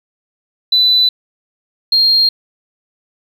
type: tone pair in turn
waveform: sine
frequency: 3991 / 4220 Hz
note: B7 / C8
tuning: +17 / +14 cents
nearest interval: minor second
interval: 97 cents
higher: second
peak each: -7 dBFS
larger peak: neither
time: 0.72-1.09 / 1.92-2.29 s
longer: neither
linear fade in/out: 5 ms
effects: tanh soft clip ceiling -3 dBFS + 8-bit